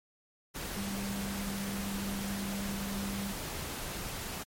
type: tone in noise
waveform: sine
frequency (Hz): 198.1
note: G3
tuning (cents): +18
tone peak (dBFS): -35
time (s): 0.76-3.33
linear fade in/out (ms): 20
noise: pink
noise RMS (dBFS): -39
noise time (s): 0.54-4.44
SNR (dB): +1
effects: MP3 64 kbps